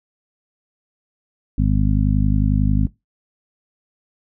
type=harmonic tone; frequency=51.1 Hz; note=G#1; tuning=27 cents flat; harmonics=1 / 2 / 3 / 4 / 5; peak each=-17 / -20 / -22 / -23 / -24 dBFS; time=1.58-2.87 s; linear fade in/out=5 ms; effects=noise-tail reverb RT60 0.2 s tail -20 dB re dry